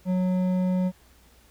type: tone with hard clipping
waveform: sine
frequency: 183.6 Hz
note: F#3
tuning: 13 cents flat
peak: -23 dBFS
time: 0.05-0.92 s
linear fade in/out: 50 ms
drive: 8 dB
effects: added 60 Hz sine -57 dBFS peak until 1.5 s + pink hiss -58 dBFS RMS until 1.5 s